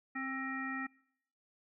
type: harmonic tone with a mistuned harmonic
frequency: 264.9 Hz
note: C4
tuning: 22 cents sharp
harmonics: 1 / 3 / 5 / 7 / 9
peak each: -40 / -48 / -43 / -40 / -49 dBFS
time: 0.15-0.87 s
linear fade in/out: 10 ms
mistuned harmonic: 7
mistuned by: +24 cents
effects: noise-tail reverb RT60 0.7 s tail -25 dB re dry